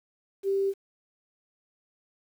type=tone; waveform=sine; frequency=392 Hz; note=G4; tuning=in tune; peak=-23 dBFS; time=0.43-0.74 s; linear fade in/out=50 ms; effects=9-bit